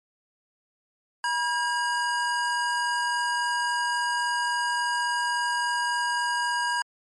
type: tone pair together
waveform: square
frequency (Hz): 964 / 1621.2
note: B5 / G#6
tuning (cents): -42 / -42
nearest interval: major sixth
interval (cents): 900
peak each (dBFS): -27 / -28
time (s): 1.24-6.82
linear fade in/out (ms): 2
effects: MP3 48 kbps

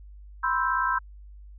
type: chord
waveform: sine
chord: C major seventh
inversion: third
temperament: equal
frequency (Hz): 987.8 / 1046.5 / 1318.5 / 1568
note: B5 / C6 / E6 / G6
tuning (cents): 0 / 0 / 0 / 0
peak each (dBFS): -28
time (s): 0.43-0.99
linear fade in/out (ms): 10
effects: added 50 Hz sine -43 dBFS peak until 1.58 s

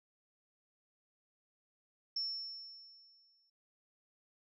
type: tone with exponential decay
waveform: sine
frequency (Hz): 5400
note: E8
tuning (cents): +41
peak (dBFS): -33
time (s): 2.16-3.5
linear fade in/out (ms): 5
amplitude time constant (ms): 290
effects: none

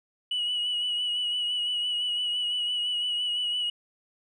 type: tone with vibrato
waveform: sine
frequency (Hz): 2932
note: F#7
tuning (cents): -16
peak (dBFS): -24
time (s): 0.31-3.7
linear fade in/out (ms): 5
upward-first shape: sine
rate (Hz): 5.9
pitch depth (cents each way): 29
effects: tanh soft clip ceiling -23 dBFS

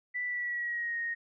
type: tone with pitch glide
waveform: sine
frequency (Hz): 1975.5 to 1864.6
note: B6 to A#6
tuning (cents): 0 to 0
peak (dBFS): -31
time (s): 0.14-1.15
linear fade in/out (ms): 20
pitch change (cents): -100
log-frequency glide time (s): 0.25-0.98
effects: none

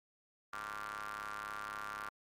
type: ring-modulated tone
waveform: sawtooth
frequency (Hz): 103.83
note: G#2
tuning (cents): 0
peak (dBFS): -34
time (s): 0.53-2.09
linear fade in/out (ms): 0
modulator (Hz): 1280
effects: MP3 64 kbps

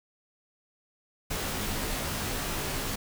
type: noise with comb filter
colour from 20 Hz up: pink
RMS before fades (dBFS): -32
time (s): 1.3-2.96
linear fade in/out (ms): 10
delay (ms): 17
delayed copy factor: -0.8
effects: none

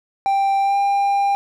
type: tone with pitch glide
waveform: triangle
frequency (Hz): 787 to 798.9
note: G5 to G5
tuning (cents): +7 to +33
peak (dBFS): -13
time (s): 0.26-1.35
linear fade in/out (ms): 0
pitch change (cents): +26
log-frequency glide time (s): 0.61-0.77
effects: none

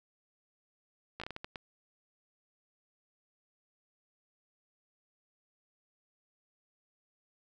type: slowing click train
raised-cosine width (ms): 0.3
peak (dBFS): -24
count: 8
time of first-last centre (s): 1.2-1.558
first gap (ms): 15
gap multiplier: 1.4
effects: none

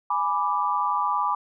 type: chord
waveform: sine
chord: G# diminished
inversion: none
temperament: equal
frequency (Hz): 830.6 / 987.8 / 1174.7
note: G#5 / B5 / D6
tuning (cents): 0 / 0 / 0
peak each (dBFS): -28 / -25 / -25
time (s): 0.1-1.35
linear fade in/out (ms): 5
effects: none

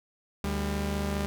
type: tone pair together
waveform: sawtooth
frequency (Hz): 74.92 / 200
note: D2 / G3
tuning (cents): +35 / +35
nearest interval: octave + perfect fourth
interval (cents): 1700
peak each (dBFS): -27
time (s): 0.44-1.26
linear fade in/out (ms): 0
effects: none

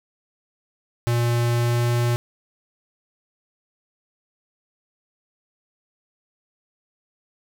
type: tone with pitch glide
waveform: square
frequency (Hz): 119 to 119.76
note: A#2 to A#2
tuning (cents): +36 to +47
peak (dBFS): -19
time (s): 1.07-2.16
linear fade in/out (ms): 0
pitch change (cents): +11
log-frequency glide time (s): 1.52-1.9
effects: none

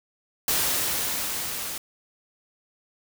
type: noise with level ramp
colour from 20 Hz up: white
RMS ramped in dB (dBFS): -23 to -33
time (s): 0.48-1.78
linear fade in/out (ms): 2
effects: none

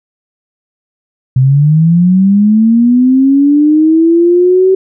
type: linear sweep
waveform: sine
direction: up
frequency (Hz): 126.5 to 382.3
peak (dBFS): -4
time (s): 1.36-4.75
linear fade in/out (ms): 5
effects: none

